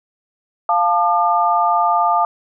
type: chord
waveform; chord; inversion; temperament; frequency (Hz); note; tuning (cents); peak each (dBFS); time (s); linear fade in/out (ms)
sine; D minor; first; equal with one note detuned; 698.5 / 880 / 1204.2; F5 / A5 / D6; 0 / 0 / +43; -17; 0.69-2.25; 2
effects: none